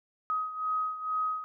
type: beating tone pair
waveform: sine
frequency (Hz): 1260 / 1262.2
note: D#6 / D#6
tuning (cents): +21 / +24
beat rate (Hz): 2.2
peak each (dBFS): -30 / -35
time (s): 0.3-1.44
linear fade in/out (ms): 0
effects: none